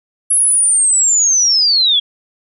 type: linear sweep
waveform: sine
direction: down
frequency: 10880 to 3264 Hz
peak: -9 dBFS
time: 0.3-2 s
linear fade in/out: 10 ms
effects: none